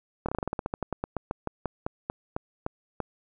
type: slowing click train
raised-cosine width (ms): 1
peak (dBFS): -15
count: 23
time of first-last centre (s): 0.26-3.003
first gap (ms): 26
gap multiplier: 1.13
effects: none